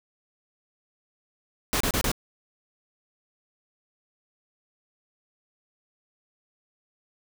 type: noise bursts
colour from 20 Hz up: pink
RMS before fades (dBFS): -25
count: 4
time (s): 1.73-2.116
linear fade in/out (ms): 0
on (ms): 74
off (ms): 30
effects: none